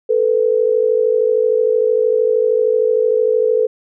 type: tone pair together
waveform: sine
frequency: 440.8 / 493.9 Hz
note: A4 / B4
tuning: +3 / 0 cents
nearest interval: major second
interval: 197 cents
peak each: -14 / -15 dBFS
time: 0.09-3.67 s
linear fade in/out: 10 ms
effects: none